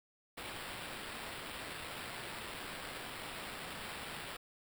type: noise with sample-and-hold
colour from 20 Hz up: violet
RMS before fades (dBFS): -45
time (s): 0.37-4.37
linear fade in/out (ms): 10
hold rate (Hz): 6300
effects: none